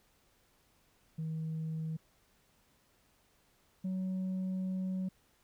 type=tone pair in turn; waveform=sine; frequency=159.3 / 186.93 Hz; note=D#3 / F#3; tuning=+41 / +18 cents; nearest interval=minor third; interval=277 cents; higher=second; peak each=-33 / -30 dBFS; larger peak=second; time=1.18-1.97 / 3.84-5.09 s; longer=second; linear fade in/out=10 ms; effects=tanh soft clip ceiling -32 dBFS + pink hiss -70 dBFS RMS until 5.43 s